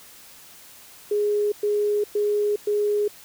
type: tone bursts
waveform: sine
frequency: 415.3 Hz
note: G#4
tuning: in tune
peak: -19 dBFS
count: 4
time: 1.11-3.08 s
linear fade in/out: 5 ms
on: 410 ms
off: 110 ms
effects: white hiss -47 dBFS RMS until 3.24 s